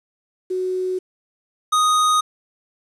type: tone pair in turn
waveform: sine / square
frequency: 370 / 1244.5 Hz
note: F#4 / D#6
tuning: 0 / 0 cents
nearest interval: octave + major sixth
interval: 2100 cents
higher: second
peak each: -20 / -15 dBFS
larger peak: second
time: 0.5-0.99 / 1.72-2.21 s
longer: neither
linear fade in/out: 10 ms
effects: resampled to 24000 Hz + 8-bit